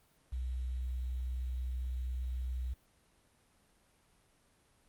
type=tone with quantisation; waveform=sine; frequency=62.8 Hz; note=B1; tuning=30 cents sharp; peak=-34 dBFS; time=0.32-2.74 s; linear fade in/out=10 ms; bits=10; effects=pink hiss -69 dBFS RMS until 4.88 s + Opus 32 kbps